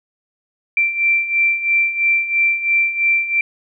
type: beating tone pair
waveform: sine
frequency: 2349 / 2352 Hz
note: D7 / D7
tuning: 0 / +2 cents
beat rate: 3 Hz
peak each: -20 / -15 dBFS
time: 0.77-3.41 s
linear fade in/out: 2 ms
effects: none